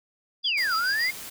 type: tone with tremolo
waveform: sine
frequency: 4821 Hz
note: D8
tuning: 45 cents sharp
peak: -26 dBFS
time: 0.43-1.14 s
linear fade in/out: 50 ms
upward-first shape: sine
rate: 7 Hz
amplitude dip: 80%
type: exponential two-way sweep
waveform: sine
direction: down then up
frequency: 3520 to 1273 to 2163 Hz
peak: -23 dBFS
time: 0.44-1.11 s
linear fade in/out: 10 ms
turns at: 0.75 s
type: noise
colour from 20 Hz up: white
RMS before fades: -39 dBFS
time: 0.57-1.3 s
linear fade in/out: 10 ms
effects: none